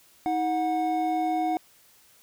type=tone pair together; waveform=triangle; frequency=318.1 / 733 Hz; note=D#4 / F#5; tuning=+38 / -16 cents; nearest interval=octave + major second; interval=1446 cents; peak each=-26 / -23 dBFS; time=0.26-1.57 s; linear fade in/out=0 ms; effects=white hiss -58 dBFS RMS until 2.22 s